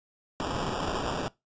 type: noise with sample-and-hold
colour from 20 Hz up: violet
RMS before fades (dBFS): -31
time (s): 0.4-1.28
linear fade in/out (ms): 0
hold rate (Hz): 2100
effects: noise-tail reverb RT60 0.2 s tail -21 dB re dry + resampled to 16000 Hz